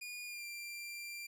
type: tone with pitch glide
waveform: sawtooth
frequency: 2439 to 2371 Hz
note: D#7 to D7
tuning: -35 to +16 cents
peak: -40 dBFS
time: 0.01-1.27 s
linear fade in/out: 10 ms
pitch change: -49 cents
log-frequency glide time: 0.25-0.45 s
effects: none